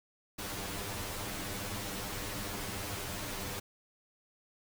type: noise with comb filter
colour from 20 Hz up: pink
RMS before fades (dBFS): -39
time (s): 0.38-3.6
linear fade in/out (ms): 10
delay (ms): 10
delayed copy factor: +0.9
effects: none